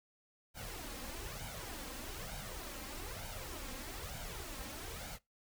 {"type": "noise with flanger", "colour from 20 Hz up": "pink", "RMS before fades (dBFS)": -45, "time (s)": [0.54, 5.19], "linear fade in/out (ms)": 50, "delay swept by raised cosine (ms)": [1.3, 3.8], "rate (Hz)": 1.1, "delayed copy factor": 0.65, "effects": ["noise-tail reverb RT60 0.2 s tail -22 dB re dry"]}